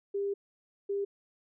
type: tone bursts at uneven times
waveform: sine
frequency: 400 Hz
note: G4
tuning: 35 cents sharp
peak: -29 dBFS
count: 2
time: 0.14-0.34 / 0.89-1.05 s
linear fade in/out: 10 ms
effects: none